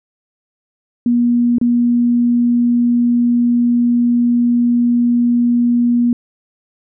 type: tone with dropouts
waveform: sine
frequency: 240 Hz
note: B3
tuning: 49 cents flat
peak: -10 dBFS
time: 1.06-6.13 s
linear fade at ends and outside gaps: 2 ms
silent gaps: 1.584-1.613 s
effects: none